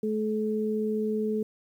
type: tone pair together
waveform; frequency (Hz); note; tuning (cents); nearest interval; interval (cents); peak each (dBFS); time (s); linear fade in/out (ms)
sine; 215.3 / 430.3; A3 / A4; -37 / -39; octave; 1198; -28; 0.03-1.43; 5
effects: 10-bit